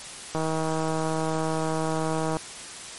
click train, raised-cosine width 1 ms, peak -14 dBFS, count 322, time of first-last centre 0.35-2.369 s, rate 159 Hz, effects white hiss -39 dBFS RMS until 2.98 s + MP3 48 kbps

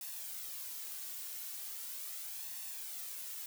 blue noise with flanger, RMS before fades -44 dBFS, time 0.01-3.46 s, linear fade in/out 2 ms, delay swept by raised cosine 1.1 to 2.8 ms, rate 0.39 Hz, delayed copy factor +0.5, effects none

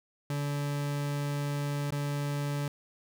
40% pulse tone with dropouts, 144 Hz, D3, 34 cents flat, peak -29 dBFS, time 0.3-2.68 s, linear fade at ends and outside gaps 2 ms, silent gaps 1.906-1.921 s, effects none

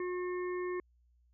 harmonic tone, 360 Hz, F#4, 47 cents flat, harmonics 1 / 3 / 5 / 6, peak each -34 / -44 / -48 / -50 dBFS, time 0-0.8 s, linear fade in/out 2 ms, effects added 60 Hz sine -65 dBFS peak until 1.33 s

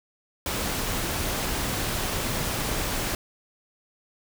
pink noise, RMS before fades -28 dBFS, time 0.46-3.15 s, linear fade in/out 2 ms, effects none

